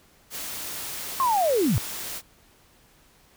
white noise, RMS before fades -34 dBFS, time 0.3-2.22 s, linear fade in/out 50 ms
sine linear sweep, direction down, 1094 to 81.3 Hz, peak -19 dBFS, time 1.2-1.78 s, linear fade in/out 0 ms
effects pink hiss -58 dBFS RMS until 3.36 s

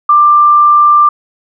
sine tone, 1185 Hz, D6, 15 cents sharp, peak -3 dBFS, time 0.09-1.09 s, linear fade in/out 5 ms, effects none

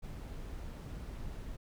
brown noise, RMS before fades -43 dBFS, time 0.02-1.57 s, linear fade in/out 20 ms, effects none

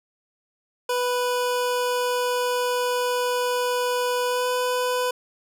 25% pulse tone with pitch glide, 493.9 to 498.8 Hz, B4 to B4, 0 to +17 cents, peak -18 dBFS, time 0.89-5.11 s, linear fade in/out 5 ms, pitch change +17 cents, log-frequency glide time 4.27-4.47 s, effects none

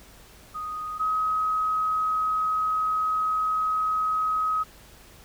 sine tone pair in turn, 1245 / 1268.2 Hz, D#6 / D#6, +1 / +33 cents, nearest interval unison, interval 32 cents, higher second, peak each -30 / -22 dBFS, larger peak second, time 0.54-0.99 / 0.99-4.64 s, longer second, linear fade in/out 20 ms, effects added 50 Hz sine -55 dBFS peak until 5.24 s + pink hiss -51 dBFS RMS until 5.24 s

